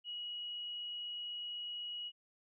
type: tone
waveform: sine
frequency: 2908 Hz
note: F#7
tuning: 31 cents flat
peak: -40 dBFS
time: 0.04-2.12 s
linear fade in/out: 50 ms
effects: none